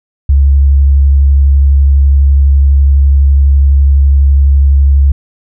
sine tone with vibrato, 69.3 Hz, C#2, in tune, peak -3 dBFS, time 0.29-5.12 s, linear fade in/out 5 ms, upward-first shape triangle, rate 12 Hz, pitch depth 23 cents each way, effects none

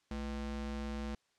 square ring-modulated tone, 139.3 Hz, C#3, 9 cents sharp, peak -35 dBFS, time 0.11-1.15 s, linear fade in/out 2 ms, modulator 78 Hz, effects white hiss -75 dBFS RMS until 1.38 s + low-pass 6000 Hz 12 dB/octave

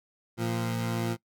20% pulse tone pair together, 115.3 / 173.45 Hz, A#2 / F3, -19 / -12 cents, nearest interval perfect fifth, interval 707 cents, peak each -24 / -29 dBFS, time 0.37-1.17 s, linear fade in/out 50 ms, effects noise-tail reverb RT60 0.1 s tail -22 dB re dry

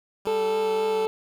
10% pulse tone with vibrato, 196 Hz, G3, in tune, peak -26 dBFS, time 0.25-1.06 s, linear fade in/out 5 ms, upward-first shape sine, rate 3.7 Hz, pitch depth 31 cents each way
harmonic tone, 438.3 Hz, A4, 7 cents flat, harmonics 1 / 2 / 3 / 5 / 6 / 7 / 8 / 9 / 10, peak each -22 / -30 / -42 / -46 / -43 / -48 / -47 / -49 / -53 dBFS, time 0.27-1.07 s, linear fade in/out 0 ms
effects none

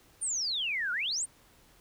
sine exponential two-way sweep, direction down then up, 9430 to 1383 to 9430 Hz, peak -29 dBFS, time 0.21-1.26 s, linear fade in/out 20 ms, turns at 0.92 s, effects pink hiss -61 dBFS RMS until 1.8 s

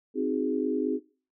sine chord, Ab dominant seventh, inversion first, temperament equal, 261.6 / 311.1 / 370 / 415.3 Hz, C4 / Eb4 / Gb4 / Ab4, 0 / 0 / 0 / 0 cents, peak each -29 / -31 / -33 / -30 dBFS, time 0.14-1 s, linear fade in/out 50 ms, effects noise-tail reverb RT60 0.4 s tail -22 dB re dry

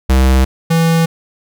square tone pair in turn, 65.41 / 164.82 Hz, C2 / E3, 0 / 0 cents, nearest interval octave + major third, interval 1600 cents, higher second, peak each -8 / -10 dBFS, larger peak first, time 0.09-0.45 / 0.7-1.06 s, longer neither, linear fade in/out 10 ms, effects none

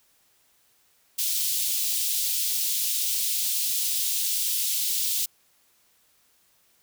white high-pass noise, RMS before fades -26 dBFS, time 1.18-5.26 s, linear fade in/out 10 ms, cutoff 3100 Hz, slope 24 dB/octave, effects white hiss -64 dBFS RMS until 6.82 s

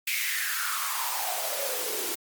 white noise with high-pass filter sweep, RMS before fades -30 dBFS, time 0.07-2.15 s, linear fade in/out 5 ms, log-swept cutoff 2400 to 330 Hz, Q 6.1, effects Opus 32 kbps

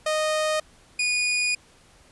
sawtooth tone pair in turn, 619 / 2458 Hz, D#5 / D#7, -9 / -22 cents, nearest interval 2 octaves, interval 2387 cents, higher second, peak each -18 dBFS, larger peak neither, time 0.06-0.6 / 0.99-1.55 s, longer second, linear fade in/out 5 ms, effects pink hiss -55 dBFS RMS until 2.11 s + resampled to 24000 Hz

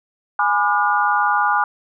sine chord, G# diminished seventh, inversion none, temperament just, 830.6 / 996.7 / 1196.1 / 1435.3 Hz, G#5 / B5 / D6 / F6, 0 / +16 / +31 / +47 cents, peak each -19 / -22 / -20 / -20 dBFS, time 0.39-1.64 s, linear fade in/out 2 ms, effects none

